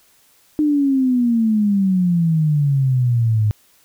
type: exponential sweep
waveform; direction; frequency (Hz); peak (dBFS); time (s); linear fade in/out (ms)
sine; down; 306 to 104.4; -13; 0.59-3.51; 0
effects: white hiss -55 dBFS RMS until 3.84 s